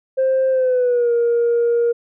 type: tone with pitch glide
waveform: sine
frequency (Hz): 526 to 471.3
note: C5 to A#4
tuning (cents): +9 to +19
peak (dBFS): -12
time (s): 0.17-1.93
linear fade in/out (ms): 20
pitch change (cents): -190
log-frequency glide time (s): 0.5-1.12
effects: tanh soft clip ceiling -11 dBFS